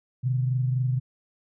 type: tone pair together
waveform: sine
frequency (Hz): 126.2 / 150.2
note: B2 / D3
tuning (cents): +38 / +39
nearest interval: minor third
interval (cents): 301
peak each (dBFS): -22 / -32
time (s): 0.23-1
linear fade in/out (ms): 20
effects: none